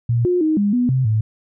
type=tone with pitch steps; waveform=sine; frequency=118.1 / 357.8 / 312.6 / 203.7 / 245.8 / 130.3 / 109.1 Hz; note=A#2 / F4 / D#4 / G#3 / B3 / C3 / A2; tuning=+23 / +42 / +8 / -33 / -8 / -7 / -14 cents; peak=-14 dBFS; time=0.09-1.21 s; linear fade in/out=5 ms; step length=160 ms; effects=none